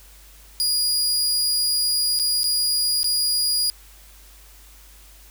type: tone with dropouts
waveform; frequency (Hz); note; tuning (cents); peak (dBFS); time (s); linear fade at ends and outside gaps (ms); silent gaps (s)
sawtooth; 4876; D#8; -36; -16; 0.6-3.7; 0; 2.19-2.197 / 2.433-2.441 / 3.031-3.043
effects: added 50 Hz sine -47 dBFS peak until 5.3 s + white hiss -50 dBFS RMS until 5.3 s